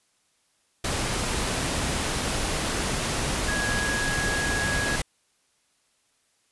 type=tone in noise; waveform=sine; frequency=1661.2 Hz; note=G#6; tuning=in tune; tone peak=-27 dBFS; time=3.48-4.96 s; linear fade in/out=5 ms; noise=pink; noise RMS=-27 dBFS; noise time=0.84-5.02 s; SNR=-3 dB; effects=white hiss -68 dBFS RMS until 6.51 s + resampled to 24000 Hz